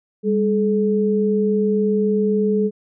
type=tone pair together; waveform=sine; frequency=200.9 / 428.2 Hz; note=G3 / A4; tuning=+43 / -47 cents; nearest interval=octave + minor second; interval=1310 cents; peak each=-18 dBFS; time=0.23-2.71 s; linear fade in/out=50 ms; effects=none